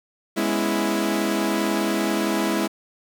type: chord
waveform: sawtooth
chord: C# minor seventh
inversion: second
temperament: equal with one note detuned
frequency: 207.1 / 246.9 / 277.2 / 329.6 Hz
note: G#3 / B3 / C#4 / E4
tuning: -5 / 0 / 0 / 0 cents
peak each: -21 / -26 / -26 / -20 dBFS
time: 0.36-2.68 s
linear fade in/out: 20 ms
effects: 8-bit